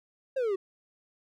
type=exponential sweep; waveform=triangle; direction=down; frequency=551 to 370.6 Hz; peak=-24 dBFS; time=0.36-0.56 s; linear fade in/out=10 ms; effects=none